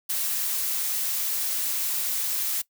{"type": "noise", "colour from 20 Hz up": "blue", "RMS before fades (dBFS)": -27, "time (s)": [0.09, 2.62], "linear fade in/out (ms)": 10, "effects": ["noise-tail reverb RT60 0.1 s tail -20 dB re dry"]}